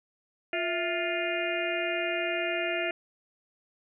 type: harmonic tone with a mistuned harmonic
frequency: 350.9 Hz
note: F4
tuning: 8 cents sharp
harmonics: 1 / 2 / 4 / 5 / 6 / 7 / 8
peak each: -34 / -32 / -38 / -37 / -36 / -35 / -38 dBFS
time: 0.53-2.91 s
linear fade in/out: 2 ms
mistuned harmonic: 2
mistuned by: -98 cents
effects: none